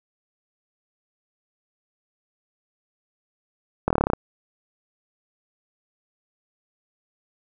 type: slowing click train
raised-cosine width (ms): 1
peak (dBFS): -5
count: 10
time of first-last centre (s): 3.88-4.134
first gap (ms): 24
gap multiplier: 1.04
effects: none